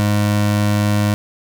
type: tone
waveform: 25% pulse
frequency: 103.83 Hz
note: G#2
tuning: in tune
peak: -10 dBFS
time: 0-1.14 s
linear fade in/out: 0 ms
effects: none